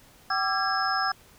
sine tone cluster, 768 / 1177 / 1349 / 1632 / 5190 Hz, G5 / D6 / E6 / G#6 / E8, -36 / +3 / +40 / -31 / -28 cents, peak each -29 / -30 / -30 / -29 / -32 dBFS, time 0.3-1.12 s, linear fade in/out 5 ms, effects pink hiss -55 dBFS RMS until 1.38 s

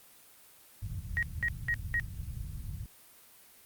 white low-pass noise, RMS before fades -39 dBFS, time 0.82-2.86 s, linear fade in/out 2 ms, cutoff 120 Hz, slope 24 dB/octave
sine tone bursts, 1889 Hz, A#6, 22 cents sharp, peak -27 dBFS, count 4, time 1.17-1.998 s, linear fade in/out 0 ms, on 57 ms, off 200 ms
effects white hiss -57 dBFS RMS until 3.65 s + Opus 32 kbps

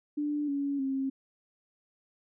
sine tone with pitch steps, 294.7 / 281.4 / 268.7 Hz, D4 / C#4 / C4, +6 / +26 / +46 cents, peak -28 dBFS, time 0.17-1.1 s, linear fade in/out 10 ms, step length 310 ms, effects none

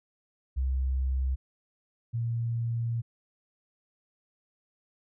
sine tone pair in turn, 65.41 / 116.55 Hz, C2 / A#2, 0 / 0 cents, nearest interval minor seventh, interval 1000 cents, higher second, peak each -25 / -27 dBFS, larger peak first, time 0.56-1.36 / 2.13-3.02 s, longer second, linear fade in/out 20 ms, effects none

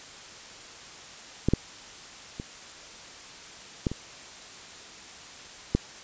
clicks, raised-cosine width 3 ms, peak -9 / -7 / -21 / -11 / -20 / -8 dBFS, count 6, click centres 1.486 / 1.536 / 2.399 / 3.868 / 3.916 / 5.75 s, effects white hiss -45 dBFS RMS until 6.03 s + resampled to 16000 Hz

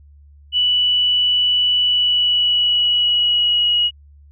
sine tone with pitch glide, 2960 to 2902 Hz, F#7 to F#7, 0 to -34 cents, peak -13 dBFS, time 0.52-3.91 s, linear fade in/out 50 ms, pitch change -34 cents, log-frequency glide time 1.8-3.76 s, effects added 72 Hz sine -43 dBFS peak until 4.31 s

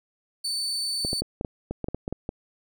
35% pulse tone, 4516 Hz, C#8, 31 cents sharp, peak -25 dBFS, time 0.44-1.21 s, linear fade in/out 10 ms
clicks, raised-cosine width 2 ms, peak -16 dBFS, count 12, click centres 1.049 / 1.131 / 1.22 / 1.411 / 1.448 / 1.71 / 1.843 / 1.885 / 1.946 / 2.079 / 2.126 / 2.291 s
effects none

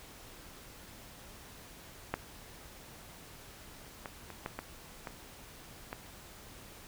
clicks, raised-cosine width 0.5 ms, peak -16 / -24 / -29 / -21 / -22 / -24 / -23 dBFS, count 7, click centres 2.14 / 4.058 / 4.303 / 4.461 / 4.59 / 5.072 / 5.929 s, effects pink hiss -52 dBFS RMS until 6.87 s

